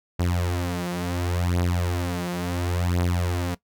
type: beating tone pair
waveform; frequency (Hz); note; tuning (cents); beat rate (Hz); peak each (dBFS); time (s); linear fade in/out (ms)
sawtooth; 87.8 / 88.51; F2 / F2; +10 / +24; 0.71; -22; 0.19-3.55; 10
effects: noise-tail reverb RT60 0.1 s tail -19 dB re dry